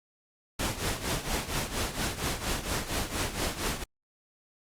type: noise with tremolo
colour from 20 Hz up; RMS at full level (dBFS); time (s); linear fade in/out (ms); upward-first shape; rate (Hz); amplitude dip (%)
pink; -28; 0.59-3.84; 5; triangle; 4.3; 80
effects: low-pass 12000 Hz 12 dB/octave + Opus 48 kbps